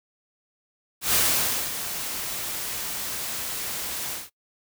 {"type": "noise with ADSR envelope", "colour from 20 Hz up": "white", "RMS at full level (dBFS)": -20, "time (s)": [1.01, 4.3], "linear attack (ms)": 130, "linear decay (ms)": 560, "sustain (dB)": -11, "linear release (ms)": 180, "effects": ["noise-tail reverb RT60 0.1 s tail -21 dB re dry"]}